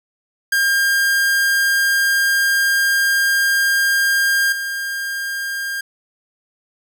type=tone with level steps; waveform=45% pulse; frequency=1606 Hz; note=G6; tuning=41 cents sharp; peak=-14 / -22 dBFS; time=0.52-5.81 s; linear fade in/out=5 ms; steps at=4.52 s; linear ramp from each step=5 ms; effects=none